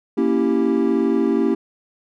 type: chord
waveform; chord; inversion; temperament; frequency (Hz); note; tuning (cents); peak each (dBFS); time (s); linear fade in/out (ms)
triangle; A# diminished seventh; none; equal; 233.1 / 277.2 / 329.6 / 392; A#3 / C#4 / E4 / G4; 0 / 0 / 0 / 0; -19; 0.17-1.55; 10
effects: tanh soft clip ceiling -3 dBFS